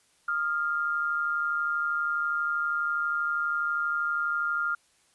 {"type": "tone pair together", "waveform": "sine", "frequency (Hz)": [1244.5, 1396.9], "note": ["D#6", "F6"], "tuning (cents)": [0, 0], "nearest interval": "major second", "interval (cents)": 200, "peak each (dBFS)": [-33, -26], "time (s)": [0.28, 4.75], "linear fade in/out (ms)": 5, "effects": ["white hiss -65 dBFS RMS until 5.14 s", "resampled to 24000 Hz"]}